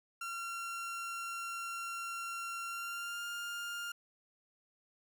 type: tone with pitch glide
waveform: 30% pulse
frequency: 1371 to 1404.7 Hz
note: F6 to F6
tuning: -32 to +10 cents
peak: -36 dBFS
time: 0.21-3.92 s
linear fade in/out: 5 ms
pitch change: +42 cents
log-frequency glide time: 2.66-3.25 s
effects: none